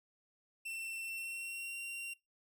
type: tone with pitch glide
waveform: 45% pulse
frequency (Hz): 2691 to 2755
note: E7 to F7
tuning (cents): +35 to -24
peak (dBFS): -40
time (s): 0.65-2.14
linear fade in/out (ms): 10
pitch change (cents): +41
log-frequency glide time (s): 1.03-1.77
effects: noise-tail reverb RT60 0.2 s tail -21 dB re dry